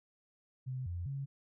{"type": "tone with pitch steps", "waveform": "sine", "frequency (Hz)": [129, 87.3, 137.8], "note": ["C3", "F2", "C#3"], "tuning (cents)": [-24, 0, -10], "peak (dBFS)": -36, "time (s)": [0.66, 1.26], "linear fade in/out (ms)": 20, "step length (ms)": 200, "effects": []}